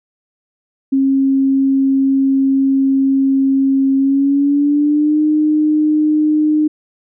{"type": "tone with pitch glide", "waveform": "sine", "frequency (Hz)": [270.2, 305], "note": ["C#4", "D#4"], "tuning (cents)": [-44, -34], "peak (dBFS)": -10, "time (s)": [0.92, 6.68], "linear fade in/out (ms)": 10, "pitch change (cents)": 210, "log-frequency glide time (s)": [3.97, 5.21], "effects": []}